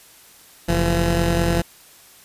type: tone pair together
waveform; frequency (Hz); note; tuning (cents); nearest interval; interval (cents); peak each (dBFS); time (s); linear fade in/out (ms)
15% pulse; 44.89 / 169.5; F1 / E3; +48 / +49; octave + major seventh; 2301; -14 / -13; 0.68-1.62; 10
effects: white hiss -48 dBFS RMS until 2.24 s + resampled to 32000 Hz